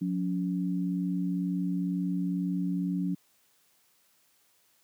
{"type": "tone pair together", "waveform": "sine", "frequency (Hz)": [180, 282.1], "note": ["F#3", "C#4"], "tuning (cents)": [-47, 30], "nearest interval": "minor sixth", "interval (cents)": 777, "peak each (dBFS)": [-28, -32], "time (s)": [0.01, 3.15], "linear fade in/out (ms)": 10, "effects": ["white hiss -67 dBFS RMS until 4.83 s", "high-pass 100 Hz 12 dB/octave"]}